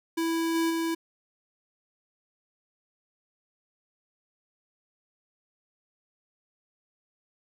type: tone with level steps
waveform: square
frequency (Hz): 329.6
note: E4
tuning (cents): 0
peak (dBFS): -26 / -24 / -27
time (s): 0.17-0.95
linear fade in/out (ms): 10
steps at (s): 0.54 / 0.69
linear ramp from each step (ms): 20
effects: none